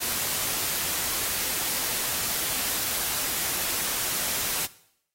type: noise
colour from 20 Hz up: white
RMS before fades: -28 dBFS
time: 0-4.67 s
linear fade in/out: 20 ms
effects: noise-tail reverb RT60 0.7 s tail -18 dB re dry + AAC 48 kbps

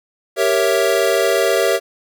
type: chord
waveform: square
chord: G diminished seventh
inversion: none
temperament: equal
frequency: 392 / 466.2 / 554.4 / 659.3 Hz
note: G4 / Bb4 / Db5 / Fb5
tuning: 0 / 0 / 0 / 0 cents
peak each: -20 dBFS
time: 0.36-1.8 s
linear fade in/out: 50 ms
effects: none

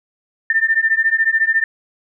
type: beating tone pair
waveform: sine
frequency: 1789 / 1803 Hz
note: A6 / A6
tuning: +28 / +42 cents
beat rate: 14 Hz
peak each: -16 dBFS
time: 0.5-1.64 s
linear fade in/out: 2 ms
effects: none

